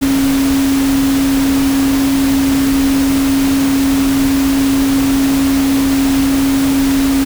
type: tone in noise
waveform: sine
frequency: 272.4 Hz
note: C#4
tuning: 30 cents flat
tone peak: -10 dBFS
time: 0.01-7.25 s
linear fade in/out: 20 ms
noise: pink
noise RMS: -21 dBFS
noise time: 0.01-7.25 s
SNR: +8 dB
effects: none